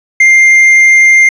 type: tone with hard clipping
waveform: sine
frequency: 2104 Hz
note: C7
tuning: 9 cents sharp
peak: -3 dBFS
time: 0.2-1.29 s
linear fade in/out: 5 ms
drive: 3 dB
effects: resampled to 24000 Hz